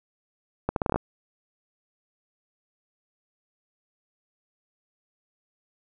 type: accelerating click train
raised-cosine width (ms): 1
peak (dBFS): -10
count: 8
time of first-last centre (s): 0.69-0.96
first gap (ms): 72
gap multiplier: 0.78
effects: none

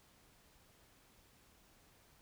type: silence
effects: pink hiss -67 dBFS RMS until 2.21 s

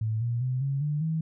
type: tone with pitch steps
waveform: sine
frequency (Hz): 110 / 118.58 / 127.83 / 137.79 / 148.54 / 160.12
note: A2 / A#2 / C3 / C#3 / D3 / D#3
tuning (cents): 0 / +30 / -40 / -10 / +20 / +50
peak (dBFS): -25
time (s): 0.01-1.21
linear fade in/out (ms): 5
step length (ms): 200
effects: none

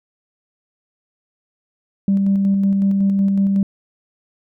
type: tone with tremolo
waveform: sine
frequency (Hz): 196.6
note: G3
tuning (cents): +5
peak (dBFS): -11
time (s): 2.08-3.63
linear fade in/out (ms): 2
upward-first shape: square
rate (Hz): 5.4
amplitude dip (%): 25
effects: tanh soft clip ceiling -9 dBFS

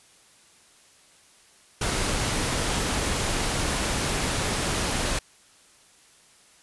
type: noise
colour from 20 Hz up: pink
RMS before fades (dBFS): -26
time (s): 1.81-5.19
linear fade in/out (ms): 5
effects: white hiss -56 dBFS RMS until 6.62 s + resampled to 24000 Hz

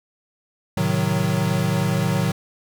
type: chord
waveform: square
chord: A diminished seventh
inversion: none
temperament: equal with one note detuned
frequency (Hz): 110 / 132.56 / 155.56 / 185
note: A2 / C3 / Eb3 / Gb3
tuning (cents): 0 / +23 / 0 / 0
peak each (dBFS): -26 / -27 / -24 / -24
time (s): 0.77-2.32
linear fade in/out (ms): 5
effects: none

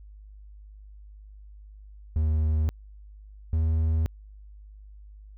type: tone pair in turn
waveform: triangle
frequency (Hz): 77.78 / 79.83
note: D#2 / D#2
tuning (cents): 0 / +45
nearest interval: unison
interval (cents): 45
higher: second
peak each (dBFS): -19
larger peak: neither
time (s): 2.16-2.69 / 3.53-4.06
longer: neither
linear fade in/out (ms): 0
effects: added 51 Hz sine -44 dBFS peak until 5.37 s

